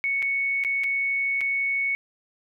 sine tone with dropouts, 2217 Hz, C#7, in tune, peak -22 dBFS, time 0.04-1.95 s, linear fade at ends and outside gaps 0 ms, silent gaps 0.222-0.226 / 0.638-0.648 / 0.836-0.841 / 1.408-1.413 s, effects none

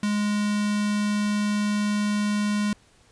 square tone with notch filter, 207.7 Hz, G#3, in tune, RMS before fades -24 dBFS, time 0.03-2.73 s, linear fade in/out 2 ms, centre 560 Hz, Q 1.2, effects pink hiss -58 dBFS RMS until 3.11 s + resampled to 22050 Hz

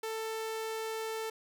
sawtooth tone, 443.4 Hz, A4, 13 cents sharp, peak -31 dBFS, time 0.03-1.3 s, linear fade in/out 5 ms, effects none

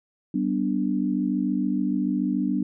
sine chord, G major, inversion none, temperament equal with one note detuned, 192.63 / 246.9 / 293.7 Hz, G3 / B3 / D4, -30 / 0 / 0 cents, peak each -26 dBFS, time 0.34-2.63 s, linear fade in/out 5 ms, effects none

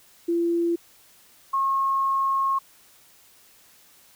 sine tone pair in turn, 340.2 / 1084.1 Hz, F4 / C#6, -45 / -39 cents, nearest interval octave + minor sixth, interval 2006 cents, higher second, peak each -20 dBFS, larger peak neither, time 0.28-0.76 / 1.53-2.59 s, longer second, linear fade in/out 10 ms, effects white hiss -55 dBFS RMS until 4.15 s

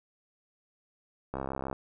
click train, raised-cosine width 1 ms, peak -20 dBFS, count 27, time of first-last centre 1.34-1.729 s, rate 66.9 Hz, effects none

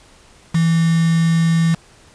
sine tone with quantisation, 165 Hz, E3, 2 cents sharp, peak -12 dBFS, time 0.54-1.75 s, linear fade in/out 10 ms, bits 4, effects pink hiss -48 dBFS RMS until 2.14 s + resampled to 22050 Hz

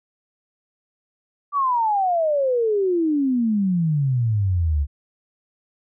sine exponential sweep, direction down, 1174.7 to 68.6 Hz, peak -17 dBFS, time 1.52-4.87 s, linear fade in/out 50 ms, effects none

